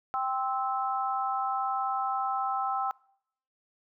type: chord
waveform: sine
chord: C major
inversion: second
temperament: just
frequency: 784.9 / 1046.5 / 1308.1 Hz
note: G5 / C6 / E6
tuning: +2 / 0 / -14 cents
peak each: -30 / -35 / -31 dBFS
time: 0.14-2.91 s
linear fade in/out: 0 ms
effects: noise-tail reverb RT60 0.7 s tail -24 dB re dry